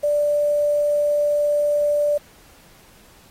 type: tone with quantisation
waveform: sine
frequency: 587.3 Hz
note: D5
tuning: in tune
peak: -16 dBFS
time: 0.03-2.18 s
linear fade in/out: 10 ms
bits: 7
effects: pink hiss -51 dBFS RMS until 3.3 s + AAC 48 kbps